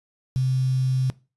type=tone with quantisation; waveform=sine; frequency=130 Hz; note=C3; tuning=11 cents flat; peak=-19 dBFS; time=0.36-1.1 s; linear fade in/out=0 ms; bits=7; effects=noise-tail reverb RT60 0.3 s tail -20 dB re dry + resampled to 24000 Hz